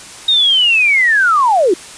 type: linear sweep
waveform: sine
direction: down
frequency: 3754 to 323.8 Hz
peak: -8 dBFS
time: 0.28-1.74 s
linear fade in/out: 5 ms
effects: white hiss -33 dBFS RMS until 1.97 s + resampled to 22050 Hz